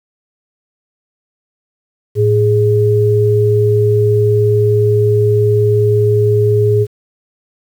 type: tone pair together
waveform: sine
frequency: 110.1 / 415.7 Hz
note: A2 / G#4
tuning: +2 / +2 cents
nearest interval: octave + major seventh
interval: 2300 cents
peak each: -11 dBFS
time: 2.15-6.87 s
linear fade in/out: 50 ms
effects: 7-bit